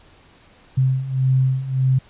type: beating tone pair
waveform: sine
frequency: 130 / 131.7 Hz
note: C3 / C3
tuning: -11 / +12 cents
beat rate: 1.7 Hz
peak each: -21 / -17 dBFS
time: 0.77-1.99 s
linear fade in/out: 10 ms
effects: pink hiss -51 dBFS RMS until 2.09 s + resampled to 8000 Hz